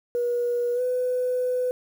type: tone with pitch glide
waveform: sine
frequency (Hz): 481.9 to 500.9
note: B4 to B4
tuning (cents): -43 to +24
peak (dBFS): -21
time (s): 0.15-1.71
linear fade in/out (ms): 0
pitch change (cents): +67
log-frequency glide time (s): 0.74-0.81
effects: tanh soft clip ceiling -17 dBFS + 8-bit